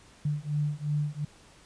sine beating tone pair, 146.83 / 149.63 Hz, D3 / D3, 0 / +33 cents, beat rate 2.8 Hz, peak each -30 dBFS, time 0.25-1.25 s, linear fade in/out 5 ms, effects pink hiss -56 dBFS RMS until 1.65 s + resampled to 22050 Hz

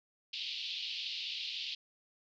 pink band-pass noise, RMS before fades -40 dBFS, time 0.33-1.75 s, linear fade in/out 5 ms, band 2700 to 4600 Hz, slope 48 dB/octave, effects none

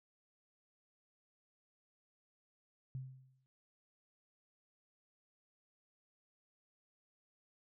sine tone with exponential decay, 130.81 Hz, C3, in tune, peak -38 dBFS, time 2.95-3.46 s, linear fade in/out 0 ms, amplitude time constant 110 ms, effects none

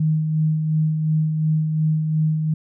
sine tone with tremolo, 156.1 Hz, D#3, 6 cents sharp, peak -15 dBFS, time 0-2.54 s, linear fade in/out 5 ms, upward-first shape sine, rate 2.8 Hz, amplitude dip 40%, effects none

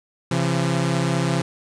sawtooth tone pair together, 134.77 / 169.8 Hz, C#3 / F3, -48 / -48 cents, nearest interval major third, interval 400 cents, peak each -18 / -18 dBFS, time 0.31-1.42 s, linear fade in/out 5 ms, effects resampled to 22050 Hz + 7-bit

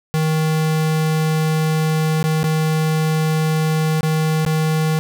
square tone with dropouts, 157.2 Hz, D#3, 18 cents sharp, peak -16 dBFS, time 0.14-4.99 s, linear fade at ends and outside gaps 0 ms, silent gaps 2.228-2.24 / 2.431-2.441 / 4.008-4.031 / 4.45-4.463 s, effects none

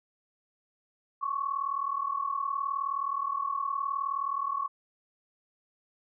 sine tone pair together, 1088 / 1127.2 Hz, C#6 / C#6, -33 / +29 cents, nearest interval minor second, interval 62 cents, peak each -32 / -31 dBFS, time 1.21-4.68 s, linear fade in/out 20 ms, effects none

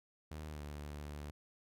sawtooth tone with pitch glide, 76.9 to 73.6 Hz, D#2 to D2, -20 to +4 cents, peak -40 dBFS, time 0.31-1.31 s, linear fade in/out 5 ms, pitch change -76 cents, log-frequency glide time 0.48-0.61 s, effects none

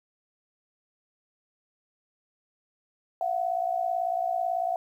sine tone pair together, 681.9 / 740 Hz, F5 / F#5, -42 / 0 cents, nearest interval minor second, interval 142 cents, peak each -28 dBFS, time 3.21-4.76 s, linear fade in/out 2 ms, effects 10-bit

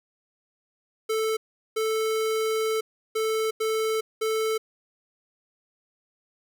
square tone bursts at uneven times, 440 Hz, A4, in tune, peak -24 dBFS, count 5, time 1.09-1.37 / 1.76-2.81 / 3.15-3.51 / 3.6-4.01 / 4.21-4.58 s, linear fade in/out 10 ms, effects none

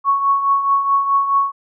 sine tone with tremolo, 1108.7 Hz, C#6, in tune, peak -10 dBFS, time 0.04-1.52 s, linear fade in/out 50 ms, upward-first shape triangle, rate 4.7 Hz, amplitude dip 65%, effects none

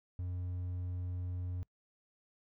triangle tone, 90 Hz, F#2, 47 cents flat, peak -34 dBFS, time 0.19-1.63 s, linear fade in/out 0 ms, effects noise-tail reverb RT60 0.1 s tail -24 dB re dry

